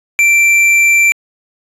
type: tone with tanh clipping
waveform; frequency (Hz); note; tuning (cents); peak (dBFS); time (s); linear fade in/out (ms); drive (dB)
triangle; 2349; D7; 0; -8; 0.19-1.12; 0; 13
effects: resampled to 32000 Hz